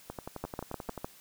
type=two click trains; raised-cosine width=1 ms; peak=-24 / -20 dBFS; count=11 / 5; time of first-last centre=0.1-0.977 / 0.44-1.045 s; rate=11.4 / 6.61 Hz; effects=white hiss -56 dBFS RMS until 1.2 s